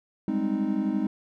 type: chord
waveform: triangle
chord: Ab major seventh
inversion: third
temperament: equal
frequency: 196 / 207.7 / 261.6 / 311.1 Hz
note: G3 / Ab3 / C4 / Eb4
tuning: 0 / 0 / 0 / 0 cents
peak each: -30 / -26 / -28 / -27 dBFS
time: 0.28-1.07 s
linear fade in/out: 2 ms
effects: none